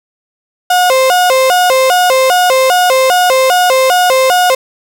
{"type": "tone with vibrato", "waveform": "35% pulse", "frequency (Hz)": 615, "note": "D#5", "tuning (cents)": -20, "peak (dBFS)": -5, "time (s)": [0.7, 4.55], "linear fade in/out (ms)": 5, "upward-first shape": "square", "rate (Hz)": 2.5, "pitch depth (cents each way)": 280, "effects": []}